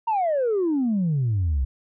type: exponential sweep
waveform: sine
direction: down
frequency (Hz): 942 to 61.7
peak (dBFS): -18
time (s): 0.07-1.65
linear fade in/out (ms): 10
effects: tanh soft clip ceiling -17 dBFS